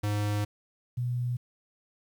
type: tone pair in turn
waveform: square / sine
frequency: 103.9 / 122.61 Hz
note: G#2 / B2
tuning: +1 / -12 cents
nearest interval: minor third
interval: 287 cents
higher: second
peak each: -27 dBFS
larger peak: neither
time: 0.03-0.45 / 0.97-1.37 s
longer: first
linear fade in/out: 10 ms
effects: 10-bit